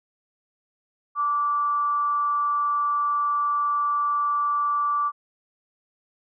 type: tone with amplitude modulation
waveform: sine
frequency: 1165 Hz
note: D6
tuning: 14 cents flat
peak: -19 dBFS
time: 1.15-5.12 s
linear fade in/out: 50 ms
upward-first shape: sine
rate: 274 Hz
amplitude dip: 30%
effects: none